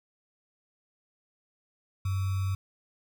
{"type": "tone with sample-and-hold", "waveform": "sine", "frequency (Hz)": 95.8, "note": "G2", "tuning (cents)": -39, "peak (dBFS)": -26, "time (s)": [2.05, 2.55], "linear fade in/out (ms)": 5, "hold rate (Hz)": 1225, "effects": []}